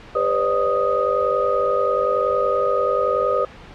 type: tone cluster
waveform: sine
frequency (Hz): 403.3 / 500 / 551 / 601 / 1246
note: G4 / B4 / C#5 / D5 / D#6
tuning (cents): +49 / +21 / -11 / +40 / +2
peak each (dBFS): -26 / -21 / -25 / -24 / -22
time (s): 0.15-3.45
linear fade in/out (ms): 5
effects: pink hiss -41 dBFS RMS until 3.74 s + low-pass 3000 Hz 12 dB/octave